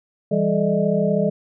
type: tone cluster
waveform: sine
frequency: 167.2 / 199.7 / 432.1 / 601 / 637 Hz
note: E3 / G3 / A4 / D5 / D#5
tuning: +25 / +32 / -31 / +40 / +41 cents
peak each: -23 / -21 / -23 / -23 / -26 dBFS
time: 0.31-1.3 s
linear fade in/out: 10 ms
effects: none